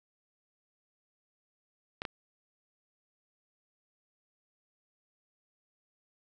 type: clicks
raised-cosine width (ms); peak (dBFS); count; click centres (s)
0.3; -19; 2; 2.019 / 2.052
effects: none